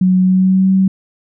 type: tone with pitch glide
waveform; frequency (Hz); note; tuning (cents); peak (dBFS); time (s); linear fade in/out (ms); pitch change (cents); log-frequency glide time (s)
sine; 184.8 to 190.54; F#3 to G3; -2 to -49; -8; 0.01-0.88; 5; +53; 0.2-0.71
effects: none